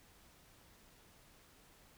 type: silence
effects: pink hiss -64 dBFS RMS until 1.97 s